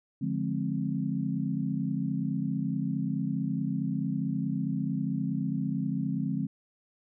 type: chord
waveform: sine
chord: D half-diminished seventh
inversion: none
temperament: just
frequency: 146.83 / 176.2 / 211.4 / 264.3 Hz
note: D3 / F3 / Ab3 / C4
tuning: 0 / +16 / +31 / +18 cents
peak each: -33 dBFS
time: 0.21-6.47 s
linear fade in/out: 10 ms
effects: none